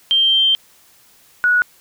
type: tone pair in turn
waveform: sine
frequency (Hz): 3149 / 1464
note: G7 / F#6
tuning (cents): +7 / -19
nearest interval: octave + minor second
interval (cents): 1326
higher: first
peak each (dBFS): -11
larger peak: neither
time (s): 0.11-0.55 / 1.44-1.62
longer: first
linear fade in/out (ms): 0
effects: white hiss -51 dBFS RMS until 1.8 s